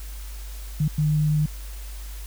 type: tone bursts at uneven times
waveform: sine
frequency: 151.6 Hz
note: D#3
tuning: 45 cents flat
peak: -18 dBFS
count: 2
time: 0.8-0.88 / 0.98-1.46 s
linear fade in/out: 5 ms
effects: added 50 Hz sine -33 dBFS peak until 2.26 s + white hiss -45 dBFS RMS until 2.26 s